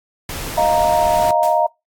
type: noise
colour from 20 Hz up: pink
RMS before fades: -27 dBFS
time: 0.29-1.31 s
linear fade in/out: 2 ms
type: chord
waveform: sine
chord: Eb suspended second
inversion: none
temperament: equal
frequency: 622.3 / 698.5 / 932.3 Hz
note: Eb5 / F5 / Bb5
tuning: 0 / 0 / 0 cents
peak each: -17 dBFS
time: 0.57-1.67 s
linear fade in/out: 10 ms
type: noise with exponential decay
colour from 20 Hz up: white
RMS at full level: -29 dBFS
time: 1.43-1.68 s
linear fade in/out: 0 ms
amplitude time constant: 54 ms
effects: noise-tail reverb RT60 0.2 s tail -23 dB re dry + AAC 64 kbps